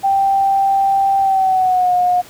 sine tone with pitch glide, 784 to 718.9 Hz, G5 to F5, 0 to +50 cents, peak -11 dBFS, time 0.03-2.22 s, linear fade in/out 20 ms, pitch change -150 cents, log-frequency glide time 1.19-1.94 s, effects pink hiss -40 dBFS RMS until 2.29 s + high-pass 60 Hz 12 dB/octave

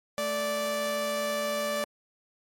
sawtooth tone pair together, 219.1 / 585 Hz, A3 / D5, -7 / -7 cents, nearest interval octave + perfect fourth, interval 1700 cents, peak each -33 / -24 dBFS, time 0.18-1.84 s, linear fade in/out 0 ms, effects MP3 64 kbps

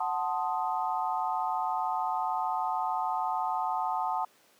sine chord, F# diminished seventh, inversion none, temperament equal, 740 / 880 / 1046.5 / 1244.5 Hz, F#5 / A5 / C6 / Eb6, 0 / 0 / 0 / 0 cents, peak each -32 / -31 / -36 / -36 dBFS, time 0-4.25 s, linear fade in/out 5 ms, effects pink hiss -62 dBFS RMS until 4.59 s + high-pass 300 Hz 12 dB/octave

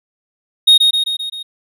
triangle tone with echo, 3729 Hz, A#7, in tune, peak -3 dBFS, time 0.67-0.78 s, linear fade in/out 10 ms, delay 130 ms, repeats 5, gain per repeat -4 dB, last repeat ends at 1.43 s, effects none

